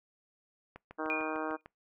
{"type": "click train", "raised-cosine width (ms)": 0.5, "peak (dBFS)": -31, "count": 7, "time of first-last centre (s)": [0.76, 1.66], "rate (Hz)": 6.67}
{"type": "harmonic tone", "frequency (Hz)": 156.6, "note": "D#3", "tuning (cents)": 11, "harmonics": [2, 3, 4, 5, 6, 7, 8, 9, 10], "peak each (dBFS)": [-38, -40, -41, -42, -43, -43, -44, -45, -45], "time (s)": [0.98, 1.57], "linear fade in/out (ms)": 20}
{"type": "tone with exponential decay", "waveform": "sine", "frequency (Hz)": 2435, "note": "D#7", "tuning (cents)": -38, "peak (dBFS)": -29, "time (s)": [1.1, 1.61], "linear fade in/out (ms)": 0, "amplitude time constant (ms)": 110}
{"effects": ["noise-tail reverb RT60 0.2 s tail -25 dB re dry"]}